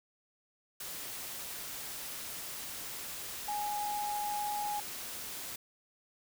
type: tone in noise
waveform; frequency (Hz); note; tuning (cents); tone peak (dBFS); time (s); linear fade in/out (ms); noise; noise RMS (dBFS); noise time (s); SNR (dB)
sine; 830; G#5; -1; -33; 3.48-4.8; 5; white; -42; 0.8-5.56; +6
effects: none